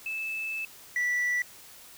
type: tone pair in turn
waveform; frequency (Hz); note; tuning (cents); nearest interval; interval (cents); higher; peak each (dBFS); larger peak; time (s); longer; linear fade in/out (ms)
sine; 2623 / 1961.1; E7 / B6; -9 / -13; perfect fourth; 504; first; -30 / -22; second; 0.06-0.65 / 0.96-1.42; first; 2
effects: tanh soft clip ceiling -24 dBFS + white hiss -50 dBFS RMS until 1.97 s